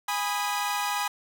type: chord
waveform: sawtooth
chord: G# minor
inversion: none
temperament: equal with one note detuned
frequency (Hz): 822 / 987.8 / 1244.5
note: G#5 / B5 / D#6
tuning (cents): -18 / 0 / 0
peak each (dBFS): -26 / -27 / -29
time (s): 0.08-1.08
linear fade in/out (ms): 5
effects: none